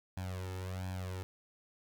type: tone with flanger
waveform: sawtooth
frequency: 92.8 Hz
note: F#2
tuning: 6 cents sharp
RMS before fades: -40 dBFS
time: 0.17-1.23 s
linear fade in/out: 0 ms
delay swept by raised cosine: 1.2 to 2.3 ms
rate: 1.4 Hz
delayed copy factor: +0.95
effects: none